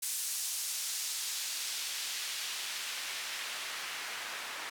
white noise with band-pass filter sweep, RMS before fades -38 dBFS, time 0.02-4.7 s, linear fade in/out 10 ms, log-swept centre 8200 to 1400 Hz, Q 0.8, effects none

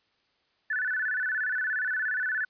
sine tone with vibrato, 1616 Hz, G#6, 48 cents flat, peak -26 dBFS, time 0.7-2.45 s, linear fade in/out 5 ms, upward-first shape square, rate 17 Hz, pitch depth 130 cents each way, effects white hiss -70 dBFS RMS until 2.49 s + resampled to 11025 Hz

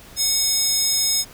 square tone with high-pass filter, 734 Hz, F#5, 14 cents flat, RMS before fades -20 dBFS, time 0.16-1.25 s, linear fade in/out 50 ms, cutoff 5600 Hz, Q 3.7, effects pink hiss -44 dBFS RMS until 1.33 s

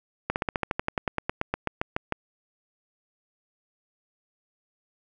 slowing click train, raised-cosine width 0.5 ms, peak -10 dBFS, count 19, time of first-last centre 0.3-2.123 s, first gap 59 ms, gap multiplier 1.06, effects none

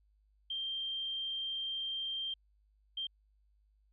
sine tone bursts at uneven times, 3168 Hz, G7, 18 cents sharp, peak -35 dBFS, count 2, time 0.5-2.34 / 2.97-3.07 s, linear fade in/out 5 ms, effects added 51 Hz sine -67 dBFS peak until 3.92 s

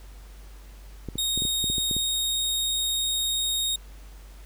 clicks, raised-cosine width 3 ms, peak -20 dBFS, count 10, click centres 1.087 / 1.156 / 1.376 / 1.421 / 1.452 / 1.642 / 1.7 / 1.782 / 1.912 / 1.966 s
sawtooth tone, 3729 Hz, A#7, in tune, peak -21 dBFS, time 1.18-3.76 s, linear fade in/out 5 ms
effects added 49 Hz sine -42 dBFS peak until 4.45 s + pink hiss -54 dBFS RMS until 4.45 s

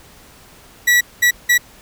40% pulse tone bursts at uneven times, 1941 Hz, B6, 31 cents flat, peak -9 dBFS, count 3, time 0.87-1.01 / 1.22-1.31 / 1.49-1.58 s, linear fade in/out 10 ms, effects pink hiss -45 dBFS RMS until 1.81 s

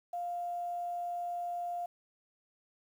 sine tone with quantisation, 701 Hz, F5, 6 cents sharp, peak -34 dBFS, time 0.13-1.86 s, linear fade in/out 5 ms, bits 10, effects none

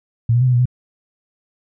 sine tone with pitch steps, 116 / 121.3 / 128.8 / 125.7 / 121.2 / 125.5 Hz, A#2 / B2 / C3 / B2 / B2 / B2, -8 / -31 / -27 / +31 / -32 / +28 cents, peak -11 dBFS, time 0.29-0.656 s, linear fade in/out 5 ms, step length 61 ms, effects none

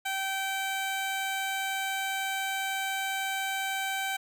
15% pulse tone, 774 Hz, G5, 22 cents flat, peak -23 dBFS, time 0.05-4.17 s, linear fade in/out 10 ms, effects none

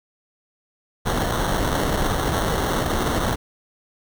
pink noise with sample-and-hold, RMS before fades -22 dBFS, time 1.05-3.36 s, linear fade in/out 20 ms, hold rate 2450 Hz, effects none

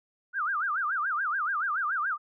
sine tone with vibrato, 1381 Hz, F6, 20 cents flat, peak -26 dBFS, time 0.33-2.18 s, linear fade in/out 50 ms, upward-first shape sine, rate 7 Hz, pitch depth 280 cents each way, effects none

